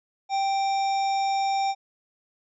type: harmonic tone with a mistuned harmonic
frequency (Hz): 784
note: G5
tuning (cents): 0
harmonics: 1 / 3 / 5 / 7 / 9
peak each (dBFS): -22 / -37 / -39 / -39 / -45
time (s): 0.29-1.75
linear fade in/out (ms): 50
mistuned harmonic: 5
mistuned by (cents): -100
effects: none